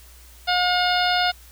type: harmonic tone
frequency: 718 Hz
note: F5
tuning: 48 cents sharp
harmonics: 1 / 2 / 3 / 4 / 5 / 6 / 7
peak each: -21 / -24 / -30 / -28 / -27 / -28 / -31 dBFS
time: 0.47-1.32 s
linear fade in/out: 20 ms
effects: added 60 Hz sine -46 dBFS peak until 1.51 s + white hiss -50 dBFS RMS until 1.51 s